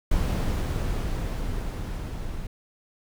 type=noise with level ramp; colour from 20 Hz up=brown; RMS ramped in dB=-23 to -34 dBFS; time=0.11-2.47 s; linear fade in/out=5 ms; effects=none